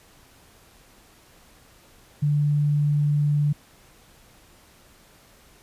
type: tone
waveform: sine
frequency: 146.83 Hz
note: D3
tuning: in tune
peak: -18 dBFS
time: 2.22-3.53 s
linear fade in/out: 10 ms
effects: pink hiss -54 dBFS RMS until 5.62 s + resampled to 32000 Hz